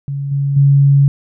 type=tone with level steps; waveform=sine; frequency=140 Hz; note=C#3; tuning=18 cents sharp; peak=-18 / -13 / -6 dBFS; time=0.08-1.08 s; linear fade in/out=0 ms; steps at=0.31 / 0.56 s; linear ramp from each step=10 ms; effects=none